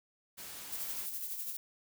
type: noise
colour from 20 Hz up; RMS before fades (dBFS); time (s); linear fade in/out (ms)
white; -46; 0.37-1.07; 20
type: noise with tremolo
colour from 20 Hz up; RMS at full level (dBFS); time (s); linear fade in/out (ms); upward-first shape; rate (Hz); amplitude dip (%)
violet; -38; 0.72-1.57; 5; sine; 12; 45
effects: none